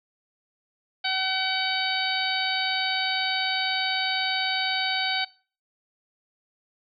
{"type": "harmonic tone", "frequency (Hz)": 758, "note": "F#5", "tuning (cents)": 42, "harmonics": [1, 2, 3, 4, 5, 6], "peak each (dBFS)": [-31, -31, -31, -31, -31, -31], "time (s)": [1.04, 5.25], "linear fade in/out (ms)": 10, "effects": ["noise-tail reverb RT60 0.4 s tail -21 dB re dry"]}